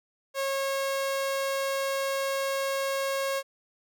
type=tone; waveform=sawtooth; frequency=545 Hz; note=C#5; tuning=29 cents flat; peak=-23 dBFS; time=0.34-3.43 s; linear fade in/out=50 ms; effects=none